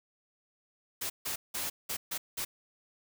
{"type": "noise bursts at uneven times", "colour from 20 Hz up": "white", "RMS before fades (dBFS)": -35, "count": 6, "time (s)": [[1.01, 1.1], [1.25, 1.36], [1.54, 1.7], [1.89, 1.97], [2.11, 2.18], [2.37, 2.45]], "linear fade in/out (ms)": 10, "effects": []}